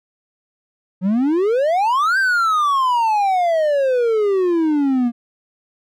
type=exponential two-way sweep; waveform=triangle; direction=up then down; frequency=176.9 to 1596 to 233.2 Hz; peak=-12 dBFS; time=1.01-5.12 s; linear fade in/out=50 ms; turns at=2.18 s; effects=none